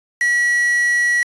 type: tone with quantisation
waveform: triangle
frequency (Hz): 1930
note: B6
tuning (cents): -40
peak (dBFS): -12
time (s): 0.21-1.23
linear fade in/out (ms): 2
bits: 4
effects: resampled to 22050 Hz